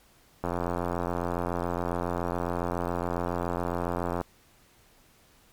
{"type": "click train", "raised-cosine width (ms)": 1, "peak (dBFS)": -15, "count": 330, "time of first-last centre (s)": [0.44, 4.213], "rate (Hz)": 87.2, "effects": ["pink hiss -60 dBFS RMS until 5.52 s", "MP3 96 kbps"]}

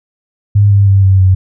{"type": "tone with pitch steps", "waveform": "sine", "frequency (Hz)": [102.1, 99.94, 97.83, 95.76, 93.73], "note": ["G#2", "G2", "G2", "G2", "F#2"], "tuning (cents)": [-29, 34, -3, -40, 23], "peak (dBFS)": -4, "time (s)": [0.55, 1.35], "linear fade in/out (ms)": 10, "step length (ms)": 160, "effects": []}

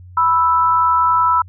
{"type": "tone pair together", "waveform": "sine", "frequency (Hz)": [987.8, 1318.5], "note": ["B5", "E6"], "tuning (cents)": [0, 0], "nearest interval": "perfect fourth", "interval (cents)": 500, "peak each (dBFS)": -14, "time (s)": [0.17, 1.42], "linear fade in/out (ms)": 5, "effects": ["added 90 Hz sine -36 dBFS peak until 1.48 s"]}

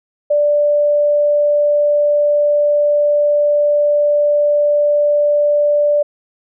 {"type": "tone", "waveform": "sine", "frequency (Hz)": 587.3, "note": "D5", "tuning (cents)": 0, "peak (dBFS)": -10, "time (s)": [0.3, 6.03], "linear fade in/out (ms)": 10, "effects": []}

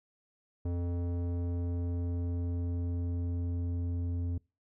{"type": "tone with low-pass filter sweep", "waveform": "square", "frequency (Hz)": 87, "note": "F2", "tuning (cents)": -6, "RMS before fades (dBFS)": -33, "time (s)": [0.65, 4.38], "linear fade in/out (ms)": 5, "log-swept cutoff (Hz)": [490, 250], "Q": 0.91, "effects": ["noise-tail reverb RT60 0.3 s tail -26 dB re dry"]}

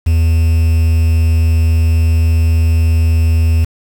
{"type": "tone with quantisation", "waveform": "triangle", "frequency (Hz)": 81.8, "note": "E2", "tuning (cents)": -13, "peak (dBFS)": -6, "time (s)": [0.06, 3.65], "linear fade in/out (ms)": 10, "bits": 5, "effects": []}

